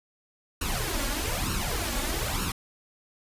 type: noise with flanger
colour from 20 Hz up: pink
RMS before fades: -29 dBFS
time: 0.61-2.52 s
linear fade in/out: 5 ms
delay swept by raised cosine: 0.72 to 3.62 ms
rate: 1.1 Hz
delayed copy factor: +0.75
effects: resampled to 32000 Hz